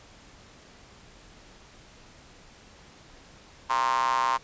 square tone with high-pass filter, 61.9 Hz, B1, 5 cents sharp, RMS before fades -25 dBFS, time 3.69-4.38 s, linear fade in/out 20 ms, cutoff 1000 Hz, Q 9.9, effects pink hiss -52 dBFS RMS until 4.43 s + resampled to 16000 Hz

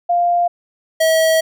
sine / square tone pair in turn, 698.5 / 643.4 Hz, F5 / E5, 0 / -42 cents, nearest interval minor second, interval 142 cents, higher first, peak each -12 dBFS, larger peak neither, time 0.09-0.48 / 1-1.41 s, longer second, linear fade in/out 10 ms, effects none

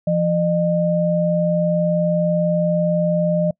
sine tone pair together, 170.8 / 608.7 Hz, F3 / D#5, -38 / -38 cents, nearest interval octave + minor seventh, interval 2200 cents, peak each -18 dBFS, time 0.07-3.51 s, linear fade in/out 5 ms, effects noise-tail reverb RT60 0.1 s tail -26 dB re dry

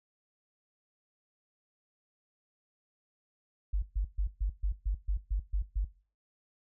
sine tone bursts, 48.8 Hz, G1, 7 cents flat, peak -26 dBFS, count 10, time 3.73-5.85 s, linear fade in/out 10 ms, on 95 ms, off 130 ms, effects noise-tail reverb RT60 0.4 s tail -19 dB re dry

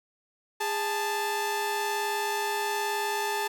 sawtooth tone pair together, 410 / 878.9 Hz, G#4 / A5, -22 / -2 cents, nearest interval octave + minor second, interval 1320 cents, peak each -28 / -25 dBFS, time 0.6-3.48 s, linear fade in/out 10 ms, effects none

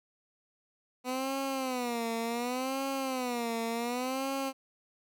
15% pulse tone with vibrato, 249.3 Hz, B3, 16 cents sharp, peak -25 dBFS, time 1.04-4.53 s, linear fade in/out 50 ms, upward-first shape sine, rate 0.68 Hz, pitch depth 150 cents each way, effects none

